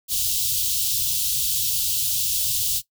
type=band-stop noise; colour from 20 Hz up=white; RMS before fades=-23 dBFS; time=0.08-2.82 s; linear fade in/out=50 ms; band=140 to 3000 Hz; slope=48 dB/octave; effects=noise-tail reverb RT60 0.1 s tail -17 dB re dry